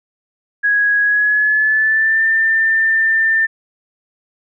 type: tone with pitch glide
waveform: sine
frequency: 1661.2 to 1790.7 Hz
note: G#6 to A6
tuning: 0 to +30 cents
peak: -11 dBFS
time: 0.63-3.47 s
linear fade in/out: 20 ms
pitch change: +130 cents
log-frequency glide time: 1.02-2.24 s
effects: none